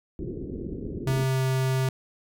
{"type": "low-pass noise", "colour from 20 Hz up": "white", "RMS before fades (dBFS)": -34, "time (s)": [0.19, 1.24], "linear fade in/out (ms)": 0, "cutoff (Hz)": 420, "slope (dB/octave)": 48}
{"type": "tone with pitch glide", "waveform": "square", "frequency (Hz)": [132.3, 131.39], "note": ["C3", "C3"], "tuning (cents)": [20, 8], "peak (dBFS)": -23, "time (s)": [1.07, 1.89], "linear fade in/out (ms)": 2, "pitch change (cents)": -12, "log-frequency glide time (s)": [1.23, 1.44]}
{"effects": []}